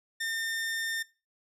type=tone; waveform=sawtooth; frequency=1810 Hz; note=A6; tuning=48 cents sharp; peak=-27 dBFS; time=0.2-1.03 s; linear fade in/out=10 ms; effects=noise-tail reverb RT60 0.3 s tail -20 dB re dry + low-pass 12000 Hz 12 dB/octave